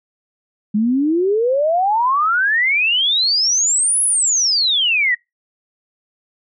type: exponential two-way sweep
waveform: sine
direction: up then down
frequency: 203.9 to 10790 to 1866 Hz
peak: -13 dBFS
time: 0.74-5.15 s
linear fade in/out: 10 ms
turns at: 4.03 s
effects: noise-tail reverb RT60 0.2 s tail -26 dB re dry